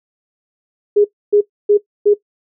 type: tone bursts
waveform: sine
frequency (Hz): 413.2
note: G#4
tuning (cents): -9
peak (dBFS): -7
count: 4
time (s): 0.96-2.14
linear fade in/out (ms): 10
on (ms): 85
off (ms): 280
effects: noise-tail reverb RT60 0.1 s tail -17 dB re dry